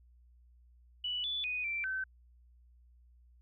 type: tone with pitch steps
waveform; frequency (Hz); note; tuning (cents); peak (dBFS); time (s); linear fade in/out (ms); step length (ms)
sine; 2957 / 3465 / 2486 / 2346 / 1535; F#7 / A7 / D#7 / D7 / G6; -2 / -27 / -2 / -2 / -37; -33; 1.04-2.04; 5; 200
effects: added 60 Hz sine -59 dBFS peak until 3.41 s